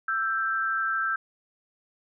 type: tone pair together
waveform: sine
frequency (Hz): 1331 / 1571.9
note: E6 / G6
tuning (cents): +16 / +4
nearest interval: minor third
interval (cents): 288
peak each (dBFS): -27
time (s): 0.08-1.16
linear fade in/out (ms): 5
effects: none